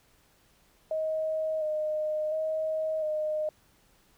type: tone with vibrato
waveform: sine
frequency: 622.3 Hz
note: D#5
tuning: in tune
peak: -27 dBFS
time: 0.91-3.49 s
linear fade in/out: 2 ms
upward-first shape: square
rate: 0.71 Hz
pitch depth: 22 cents each way
effects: pink hiss -64 dBFS RMS until 4.17 s